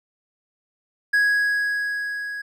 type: tone with level ramp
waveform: triangle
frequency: 1661.2 Hz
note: G#6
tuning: in tune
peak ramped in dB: -13 to -27 dBFS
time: 1.13-2.42 s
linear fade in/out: 10 ms
effects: none